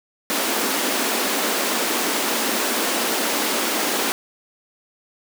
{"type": "high-pass noise", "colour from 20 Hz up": "pink", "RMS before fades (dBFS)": -22, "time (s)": [0.3, 4.12], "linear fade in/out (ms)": 0, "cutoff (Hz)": 220, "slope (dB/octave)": 48, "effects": []}